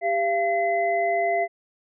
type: tone cluster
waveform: sine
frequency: 397.2 / 684 / 2036 Hz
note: G4 / F5 / C7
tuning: +23 / -36 / -48 cents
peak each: -28 / -21 / -29 dBFS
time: 0.01-1.48 s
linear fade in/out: 50 ms
effects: none